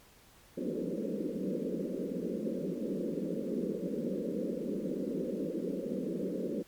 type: band-pass noise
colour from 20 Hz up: pink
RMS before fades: -35 dBFS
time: 0.57-6.63 s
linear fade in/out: 10 ms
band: 170 to 550 Hz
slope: 96 dB/octave
effects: pink hiss -60 dBFS RMS until 6.67 s + MP3 96 kbps

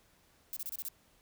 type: noise bursts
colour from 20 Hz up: violet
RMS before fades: -39 dBFS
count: 6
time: 0.53-0.885 s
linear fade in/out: 0 ms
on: 35 ms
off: 29 ms
effects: pink hiss -67 dBFS RMS until 1.21 s

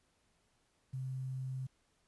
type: tone with quantisation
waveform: sine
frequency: 130.81 Hz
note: C3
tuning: in tune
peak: -37 dBFS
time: 0.93-1.67 s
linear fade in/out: 10 ms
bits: 11
effects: pink hiss -75 dBFS RMS until 2.07 s + resampled to 24000 Hz

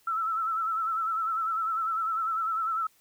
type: tone with vibrato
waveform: sine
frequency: 1318.5 Hz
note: E6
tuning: in tune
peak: -26 dBFS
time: 0.07-2.87 s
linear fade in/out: 5 ms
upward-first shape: sine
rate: 10 Hz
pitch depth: 59 cents each way
effects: white hiss -64 dBFS RMS until 3 s

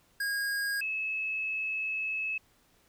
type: tone pair in turn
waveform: square / sine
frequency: 1633 / 2592 Hz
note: G#6 / E7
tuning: -30 / -30 cents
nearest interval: minor sixth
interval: 800 cents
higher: second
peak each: -30 / -30 dBFS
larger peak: neither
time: 0.2-0.81 / 0.81-2.38 s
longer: second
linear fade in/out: 5 ms
effects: pink hiss -66 dBFS RMS until 2.88 s

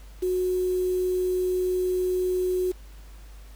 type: tone with quantisation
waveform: sine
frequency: 366.3 Hz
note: F#4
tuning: 17 cents flat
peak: -22 dBFS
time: 0.22-2.72 s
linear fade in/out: 10 ms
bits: 7
effects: added 50 Hz sine -42 dBFS peak until 3.55 s + pink hiss -55 dBFS RMS until 3.55 s

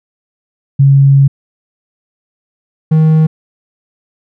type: tone pair in turn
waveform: sine / triangle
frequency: 138.1 / 157.52 Hz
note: C#3 / D#3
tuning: -6 / +22 cents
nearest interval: major second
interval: 228 cents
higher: second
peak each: -3 dBFS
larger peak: neither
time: 0.79-1.28 / 2.91-3.27 s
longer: first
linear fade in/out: 10 ms
effects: none

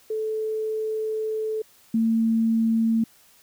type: tone pair in turn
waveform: sine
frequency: 436.1 / 225.7 Hz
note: A4 / A3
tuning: -15 / +44 cents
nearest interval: major seventh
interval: 1141 cents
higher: first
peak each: -24 / -18 dBFS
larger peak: second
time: 0.1-1.62 / 1.94-3.04 s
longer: first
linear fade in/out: 5 ms
effects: white hiss -56 dBFS RMS until 3.42 s

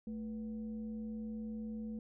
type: tone with frequency modulation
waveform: sine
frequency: 220 Hz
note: A3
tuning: in tune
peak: -39 dBFS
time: 0.07-1.99 s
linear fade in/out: 2 ms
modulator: 268 Hz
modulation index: 0.39
effects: none

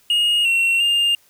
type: tone with pitch steps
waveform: triangle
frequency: 2862 / 2726 / 2809 Hz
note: F7 / F7 / F7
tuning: +42 / -43 / +9 cents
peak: -13 dBFS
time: 0.1-1.15 s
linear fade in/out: 2 ms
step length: 350 ms
effects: white hiss -56 dBFS RMS until 1.29 s

